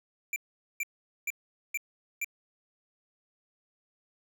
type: tone bursts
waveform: square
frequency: 2353 Hz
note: D7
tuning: 3 cents sharp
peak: -30 dBFS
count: 5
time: 0.33-2.245 s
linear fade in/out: 2 ms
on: 31 ms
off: 440 ms
effects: none